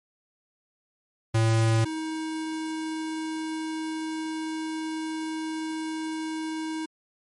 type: tone pair in turn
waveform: square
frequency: 112.6 / 316.9 Hz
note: A2 / D#4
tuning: +40 / +32 cents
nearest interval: octave + tritone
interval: 1792 cents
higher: second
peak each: -20 / -30 dBFS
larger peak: first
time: 1.34-1.85 / 1.85-6.86 s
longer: second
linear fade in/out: 10 ms
effects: MP3 48 kbps